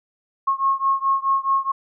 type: beating tone pair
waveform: sine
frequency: 1084 / 1088.7 Hz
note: C#6 / C#6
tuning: -39 / -32 cents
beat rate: 4.7 Hz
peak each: -20 / -21 dBFS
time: 0.47-1.72 s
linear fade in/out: 10 ms
effects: none